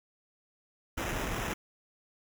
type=noise with sample-and-hold; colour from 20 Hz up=pink; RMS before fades=-34 dBFS; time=0.97-1.54 s; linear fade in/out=10 ms; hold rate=4410 Hz; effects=none